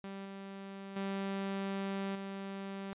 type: tone with level steps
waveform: sawtooth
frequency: 195.7 Hz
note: G3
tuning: 3 cents flat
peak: -38 / -40 / -31 / -36 dBFS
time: 0.04-2.93 s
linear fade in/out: 0 ms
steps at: 0.25 / 0.96 / 2.15 s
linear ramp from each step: 5 ms
effects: resampled to 8000 Hz